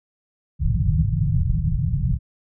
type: low-pass noise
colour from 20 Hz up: white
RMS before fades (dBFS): -20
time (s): 0.59-2.19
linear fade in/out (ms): 50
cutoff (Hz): 170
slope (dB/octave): 96
effects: none